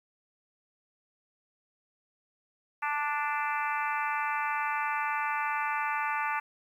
harmonic tone, 293.7 Hz, D4, in tune, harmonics 3 / 4 / 5 / 6 / 7 / 8 / 9, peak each -32 / -34 / -36 / -38 / -39 / -40 / -41 dBFS, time 2.82-6.4 s, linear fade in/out 10 ms, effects 10-bit

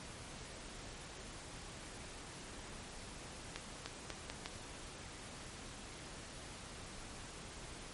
accelerating click train, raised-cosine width 0.2 ms, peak -23 dBFS, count 5, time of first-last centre 3.56-4.459 s, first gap 300 ms, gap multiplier 0.81, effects pink hiss -50 dBFS RMS until 7.93 s + MP3 48 kbps

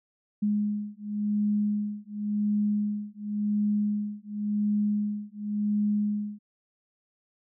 sine beating tone pair, 207.7 / 208.62 Hz, G#3 / G#3, 0 / +8 cents, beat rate 0.92 Hz, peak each -28 dBFS, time 0.42-6.39 s, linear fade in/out 10 ms, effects none

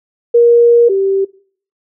sine tone pair in turn, 472.4 / 389.2 Hz, A#4 / G4, +23 / -12 cents, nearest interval minor third, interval 335 cents, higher first, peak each -4 / -10 dBFS, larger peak first, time 0.34-0.89 / 0.89-1.25 s, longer first, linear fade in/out 10 ms, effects noise-tail reverb RT60 0.5 s tail -20 dB re dry

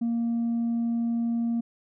triangle tone with tanh clipping, 233.1 Hz, A#3, in tune, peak -24 dBFS, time 0.01-1.61 s, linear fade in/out 10 ms, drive 6 dB, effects none

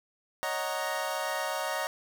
25% pulse chord, D# minor seventh, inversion third, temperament equal, 554.4 / 622.3 / 740 / 932.3 Hz, C#5 / D#5 / F#5 / A#5, 0 / 0 / 0 / 0 cents, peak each -33 / -31 / -33 / -32 dBFS, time 0.43-1.87 s, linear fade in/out 0 ms, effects none

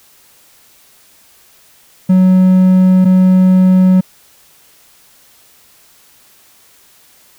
triangle tone pair in turn, 185.5 / 185.5 Hz, F#3 / F#3, +5 / +5 cents, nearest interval unison, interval 0 cents, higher neither, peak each -3 dBFS, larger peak neither, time 2.09-3.05 / 3.05-4.01 s, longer neither, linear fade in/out 10 ms, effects white hiss -47 dBFS RMS until 7.38 s

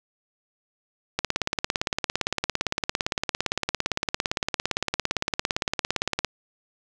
click train, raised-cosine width 0.2 ms, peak -6 dBFS, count 90, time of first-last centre 1.19-6.247 s, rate 17.6 Hz, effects none

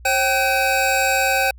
square tone cluster, 538 / 775 / 1523 / 2538 Hz, C5 / G5 / F#6 / D#7, +48 / -20 / +50 / +34 cents, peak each -24 / -21 / -23 / -23 dBFS, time 0.05-1.51 s, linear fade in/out 5 ms, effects added 60 Hz sine -39 dBFS peak until 1.58 s

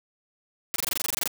white noise bursts, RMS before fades -27 dBFS, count 13, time 0.74-1.276 s, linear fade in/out 0 ms, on 20 ms, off 23 ms, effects none

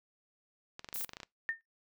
clicks, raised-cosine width 0.2 ms, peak -26 dBFS, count 12, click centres 0.794 / 0.845 / 0.888 / 0.928 / 0.96 / 1.011 / 1.045 / 1.093 / 1.134 / 1.169 / 1.202 / 1.232 s
violet noise, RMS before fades -38 dBFS, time 0.94-1.05 s, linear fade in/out 2 ms
sine tone with exponential decay, 1818 Hz, A#6, 44 cents flat, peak -27 dBFS, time 1.49-1.61 s, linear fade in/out 0 ms, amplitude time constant 25 ms
effects noise-tail reverb RT60 0.2 s tail -24 dB re dry

